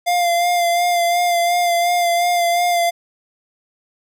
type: tone with vibrato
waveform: square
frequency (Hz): 697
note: F5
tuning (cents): -4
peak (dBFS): -15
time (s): 0.06-2.91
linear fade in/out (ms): 20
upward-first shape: sine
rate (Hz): 2.8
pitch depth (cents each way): 27
effects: none